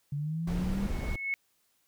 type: linear sweep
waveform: sine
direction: up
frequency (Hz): 140.7 to 202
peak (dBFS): -30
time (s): 0.12-0.87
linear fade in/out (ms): 5
type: noise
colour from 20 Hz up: brown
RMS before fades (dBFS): -33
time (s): 0.47-1.16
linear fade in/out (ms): 5
type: tone with exponential growth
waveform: sine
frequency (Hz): 2197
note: C#7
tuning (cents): -16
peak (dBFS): -26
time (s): 0.74-1.34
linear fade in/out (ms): 0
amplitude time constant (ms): 130
effects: white hiss -72 dBFS RMS until 1.87 s